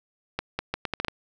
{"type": "accelerating click train", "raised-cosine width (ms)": 0.3, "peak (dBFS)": -11, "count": 8, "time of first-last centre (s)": [0.39, 1.083], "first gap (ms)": 200, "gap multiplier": 0.75, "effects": []}